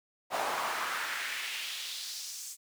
brown noise with high-pass filter sweep, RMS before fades -36 dBFS, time 0.3-2.57 s, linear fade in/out 50 ms, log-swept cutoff 710 to 7400 Hz, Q 2, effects none

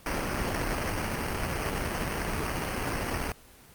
pink noise with sample-and-hold, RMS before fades -30 dBFS, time 0.06-3.32 s, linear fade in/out 2 ms, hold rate 3675 Hz, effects pink hiss -53 dBFS RMS until 3.74 s + Opus 24 kbps

